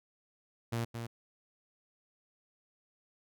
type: tone with echo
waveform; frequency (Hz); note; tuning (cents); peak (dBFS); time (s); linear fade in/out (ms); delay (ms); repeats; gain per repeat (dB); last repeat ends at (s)
sawtooth; 116.54; A#2; 0; -28; 0.72-0.85; 10; 220; 1; -6; 1.07
effects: none